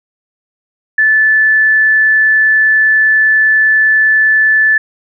sine tone, 1745 Hz, A6, 15 cents flat, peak -6 dBFS, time 0.98-4.78 s, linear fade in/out 5 ms, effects none

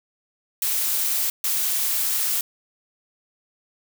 blue noise bursts at uneven times, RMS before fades -23 dBFS, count 2, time 0.62-1.3 / 1.44-2.41 s, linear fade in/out 2 ms, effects none

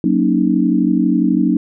sine chord, D# minor seventh, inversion first, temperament equal with one note detuned, 185 / 233.1 / 278.9 / 311.1 Hz, F#3 / A#3 / C#4 / D#4, 0 / 0 / +11 / 0 cents, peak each -17 dBFS, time 0.04-1.57 s, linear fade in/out 2 ms, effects none

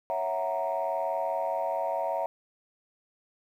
sine chord, F# dominant seventh, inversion second, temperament equal, 554.4 / 659.3 / 740 / 932.3 Hz, C#5 / E5 / F#5 / A#5, 0 / 0 / 0 / 0 cents, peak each -33 / -30 / -33 / -32 dBFS, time 0.1-2.26 s, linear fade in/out 0 ms, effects tanh soft clip ceiling -20 dBFS + 10-bit

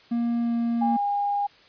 triangle tone with pitch glide, 235.4 to 233.9 Hz, A#3 to A#3, +17 to +6 cents, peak -20 dBFS, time 0.11-0.97 s, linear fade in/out 10 ms, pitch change -11 cents, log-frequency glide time 0.41-0.53 s
sine tone, 812 Hz, G#5, 39 cents flat, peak -22 dBFS, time 0.81-1.47 s, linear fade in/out 10 ms
effects white hiss -54 dBFS RMS until 1.68 s + resampled to 11025 Hz

